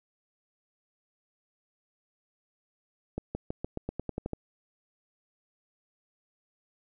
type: accelerating click train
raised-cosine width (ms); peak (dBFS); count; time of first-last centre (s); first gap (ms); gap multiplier
2; -19; 11; 3.18-4.333; 170; 0.91
effects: none